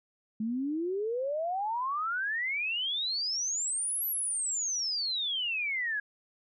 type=exponential two-way sweep; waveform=sine; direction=up then down; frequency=212.1 to 11990 to 1634 Hz; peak=-29 dBFS; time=0.4-6 s; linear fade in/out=5 ms; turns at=4.07 s; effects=none

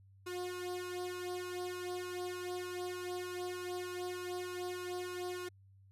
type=tone with flanger; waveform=sawtooth; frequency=359.6 Hz; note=F#4; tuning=49 cents flat; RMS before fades=-41 dBFS; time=0.26-5.49 s; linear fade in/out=10 ms; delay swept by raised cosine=2 to 2.58 ms; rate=3.3 Hz; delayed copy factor=+0.85; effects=added 97 Hz sine -59 dBFS peak until 5.91 s + resampled to 32000 Hz

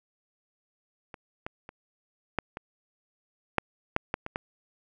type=clicks; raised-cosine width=0.5 ms; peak=-26 / -19 / -27 / -11 / -21 / -7 / -8 / -12 / -20 / -15 dBFS; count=10; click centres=1.142 / 1.465 / 1.691 / 2.387 / 2.571 / 3.583 / 3.964 / 4.141 / 4.264 / 4.359 s; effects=none

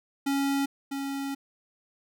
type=tone pair in turn; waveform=square; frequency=277.2 / 276 Hz; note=C#4 / C#4; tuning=0 / -7 cents; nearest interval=unison; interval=7 cents; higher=first; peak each=-25 / -31 dBFS; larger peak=first; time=0.26-0.66 / 0.91-1.35 s; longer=second; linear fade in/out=10 ms; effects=none

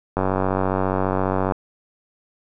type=click train; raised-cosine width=1 ms; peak=-7 dBFS; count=129; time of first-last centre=0.17-1.522 s; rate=94.7 Hz; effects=none

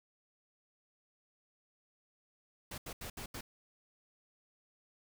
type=noise bursts at uneven times; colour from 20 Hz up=pink; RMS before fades=-44 dBFS; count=5; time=2.71-2.78 / 2.86-2.93 / 3.01-3.1 / 3.17-3.26 / 3.34-3.41 s; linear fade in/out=5 ms; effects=none

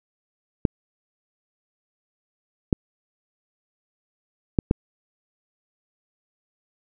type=clicks; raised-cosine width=3 ms; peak=-4 dBFS; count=4; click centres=0.652 / 2.728 / 4.588 / 4.711 s; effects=none

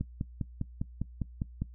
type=click train; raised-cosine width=5 ms; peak=-19 dBFS; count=9; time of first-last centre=0.01-1.62 s; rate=4.97 Hz; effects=noise-tail reverb RT60 0.1 s tail -18 dB re dry + added 60 Hz sine -46 dBFS peak until 1.74 s

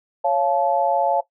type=chord; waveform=sine; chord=Db augmented; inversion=none; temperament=just; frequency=554.4 / 693 / 866.2 Hz; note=Db5 / F5 / A5; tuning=0 / -14 / -27 cents; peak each=-21 dBFS; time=0.24-1.21 s; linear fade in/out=10 ms; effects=noise-tail reverb RT60 0.1 s tail -17 dB re dry

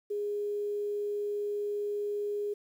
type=tone with quantisation; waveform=sine; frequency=412.5 Hz; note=G#4; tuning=12 cents flat; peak=-30 dBFS; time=0.1-2.54 s; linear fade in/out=10 ms; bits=10; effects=none

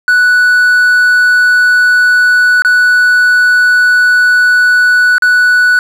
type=tone with dropouts; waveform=triangle; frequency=1480 Hz; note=F#6; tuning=in tune; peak=-3 dBFS; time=0.08-5.79 s; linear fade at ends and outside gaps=1 ms; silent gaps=2.621-2.648 / 5.182-5.222 s; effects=7-bit

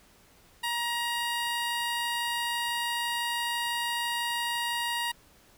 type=tone; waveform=15% pulse; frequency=946 Hz; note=A#5; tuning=25 cents sharp; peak=-22 dBFS; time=0.63-5.12 s; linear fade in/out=10 ms; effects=pink hiss -59 dBFS RMS until 5.57 s

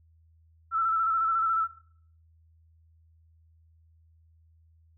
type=tone with vibrato; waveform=sine; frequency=1328 Hz; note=E6; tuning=12 cents sharp; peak=-23 dBFS; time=0.71-1.68 s; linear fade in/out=50 ms; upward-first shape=square; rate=14 Hz; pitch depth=28 cents each way; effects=noise-tail reverb RT60 0.6 s tail -19 dB re dry + added 81 Hz sine -58 dBFS peak until 4.97 s

